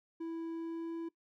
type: tone with pitch glide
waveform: triangle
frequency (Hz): 329.6 to 331.9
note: E4 to E4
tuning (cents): 0 to +12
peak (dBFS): -35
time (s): 0.2-1.09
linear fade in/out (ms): 10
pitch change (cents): +12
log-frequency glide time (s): 0.53-0.95
effects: noise-tail reverb RT60 0.1 s tail -19 dB re dry